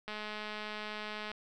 click train, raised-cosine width 0.3 ms, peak -25 dBFS, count 263, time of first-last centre 0.08-1.316 s, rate 212 Hz, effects none

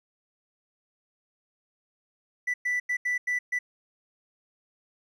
triangle tone bursts at uneven times, 1976 Hz, B6, in tune, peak -22 dBFS, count 6, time 2.47-2.54 / 2.65-2.8 / 2.89-2.97 / 3.05-3.18 / 3.27-3.39 / 3.52-3.59 s, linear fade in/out 10 ms, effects tanh soft clip ceiling -19 dBFS + resampled to 32000 Hz

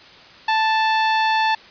sawtooth tone, 880 Hz, A5, in tune, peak -12 dBFS, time 0.48-1.55 s, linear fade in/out 5 ms, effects white hiss -44 dBFS RMS until 1.7 s + resampled to 11025 Hz

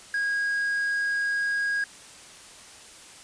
triangle tone with quantisation, 1639 Hz, G#6, 23 cents flat, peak -22 dBFS, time 0.14-1.84 s, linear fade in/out 2 ms, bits 8, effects white hiss -47 dBFS RMS until 3.23 s + resampled to 22050 Hz

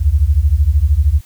sine beating tone pair, 66.8 / 79.8 Hz, C2 / D#2, +36 / +44 cents, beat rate 13 Hz, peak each -12 dBFS, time 0-1.21 s, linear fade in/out 20 ms, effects white hiss -48 dBFS RMS until 1.25 s

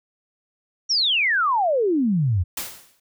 sine exponential sweep, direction down, 5850 to 81.7 Hz, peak -17 dBFS, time 0.89-2.44 s, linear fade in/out 20 ms
white noise with exponential decay, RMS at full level -26 dBFS, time 2.57-3 s, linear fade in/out 5 ms, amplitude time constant 93 ms
effects none

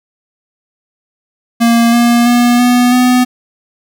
square tone with pitch steps, 233.1 / 237.2 / 241.3 / 245.5 / 249.8 Hz, A#3 / A#3 / B3 / B3 / B3, 0 / +30 / -40 / -10 / +20 cents, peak -7 dBFS, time 1.6-3.25 s, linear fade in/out 20 ms, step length 330 ms, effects none

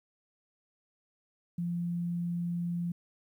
sine tone, 172.8 Hz, F3, 18 cents flat, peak -30 dBFS, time 1.58-2.92 s, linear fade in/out 5 ms, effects 11-bit

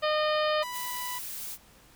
harmonic tone, 611 Hz, D#5, 32 cents flat, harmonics 1 / 2 / 3 / 4 / 5 / 6 / 7 / 8, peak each -26 / -30 / -35 / -39 / -36 / -40 / -42 / -42 dBFS, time 0.02-0.64 s, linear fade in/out 20 ms
sawtooth tone, 987.8 Hz, B5, in tune, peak -31 dBFS, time 0.62-1.19 s, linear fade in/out 10 ms
blue noise, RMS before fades -38 dBFS, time 0.71-1.58 s, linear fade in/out 50 ms
effects pink hiss -57 dBFS RMS until 1.95 s

